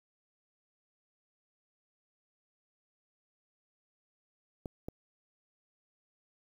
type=clicks; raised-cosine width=2 ms; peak=-25 dBFS; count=2; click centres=4.658 / 4.885 s; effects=9-bit